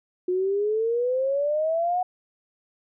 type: exponential sweep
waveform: sine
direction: up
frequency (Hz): 358.3 to 738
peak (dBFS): -21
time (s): 0.28-2.03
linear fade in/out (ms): 5
effects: none